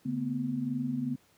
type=tone cluster; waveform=sine; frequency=141.9 / 227.5 / 249.9 Hz; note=C#3 / A#3 / B3; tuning=+41 / -42 / +21 cents; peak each=-36 / -36 / -31 dBFS; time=0.05-1.16 s; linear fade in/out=10 ms; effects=pink hiss -65 dBFS RMS until 1.37 s + high-pass 80 Hz 12 dB/octave